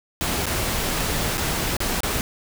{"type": "noise with dropouts", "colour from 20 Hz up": "pink", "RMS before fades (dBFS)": -24, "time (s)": [0.21, 2.21], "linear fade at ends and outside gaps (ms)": 0, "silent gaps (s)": [[0.457, 0.466], [1.373, 1.379], [1.767, 1.804], [2.005, 2.033]], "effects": []}